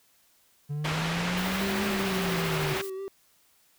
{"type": "linear two-way sweep", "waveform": "triangle", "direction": "up then down", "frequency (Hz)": [143.6, 207.7, 143.6], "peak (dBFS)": -27, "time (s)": [0.69, 2.75], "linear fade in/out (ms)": 20, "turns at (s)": 1.85}
{"type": "low-pass noise", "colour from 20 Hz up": "white", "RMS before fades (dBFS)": -32, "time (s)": [0.84, 2.82], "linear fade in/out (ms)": 10, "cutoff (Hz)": 2600, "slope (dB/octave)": 12}
{"type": "noise with tremolo", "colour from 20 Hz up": "blue", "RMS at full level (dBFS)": -41, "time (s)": [1.37, 2.9], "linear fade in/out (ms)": 5, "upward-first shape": "sine", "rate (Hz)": 13, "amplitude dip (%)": 40}
{"type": "tone with vibrato", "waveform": "triangle", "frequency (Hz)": 385.3, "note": "G4", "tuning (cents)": -30, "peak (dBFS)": -31, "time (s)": [1.61, 3.08], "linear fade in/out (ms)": 0, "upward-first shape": "sine", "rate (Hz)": 5.1, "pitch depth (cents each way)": 31}
{"effects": ["white hiss -64 dBFS RMS until 3.78 s"]}